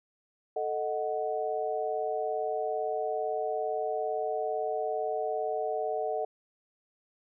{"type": "chord", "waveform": "sine", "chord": "D# diminished", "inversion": "second", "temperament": "equal", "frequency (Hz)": [440, 622.3, 740], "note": ["A4", "D#5", "F#5"], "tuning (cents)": [0, 0, 0], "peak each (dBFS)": -33, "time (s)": [0.56, 6.25], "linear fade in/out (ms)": 5, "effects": []}